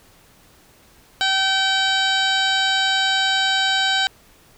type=harmonic tone; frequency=770 Hz; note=G5; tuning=31 cents flat; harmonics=1 / 2 / 3 / 4 / 5 / 6 / 7 / 9 / 10; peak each=-24 / -21 / -31 / -23 / -23 / -28 / -36 / -36 / -37 dBFS; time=1.21-4.07 s; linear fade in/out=0 ms; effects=pink hiss -52 dBFS RMS until 4.57 s